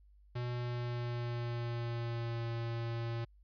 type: tone with pitch glide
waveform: square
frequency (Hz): 121.9 to 116.33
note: B2 to A#2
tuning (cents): -22 to -3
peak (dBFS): -36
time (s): 0.35-3.25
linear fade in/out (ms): 10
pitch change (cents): -81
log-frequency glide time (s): 0.52-2.46
effects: added 50 Hz sine -59 dBFS peak until 3.43 s + resampled to 11025 Hz